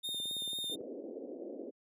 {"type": "tone with vibrato", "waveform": "45% pulse", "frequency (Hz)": 3648, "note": "A#7", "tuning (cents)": -38, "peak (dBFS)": -35, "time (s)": [0.03, 0.76], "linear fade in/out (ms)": 20, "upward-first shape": "triangle", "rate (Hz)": 4.1, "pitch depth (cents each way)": 21}
{"type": "click train", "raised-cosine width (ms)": 2, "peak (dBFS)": -36, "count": 14, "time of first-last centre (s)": [0.09, 0.808], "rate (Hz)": 18.1}
{"type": "band-pass noise", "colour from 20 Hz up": "pink", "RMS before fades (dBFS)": -44, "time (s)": [0.7, 1.71], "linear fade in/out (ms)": 20, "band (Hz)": [250, 570], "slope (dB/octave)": 48}
{"effects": ["high-pass 150 Hz 12 dB/octave"]}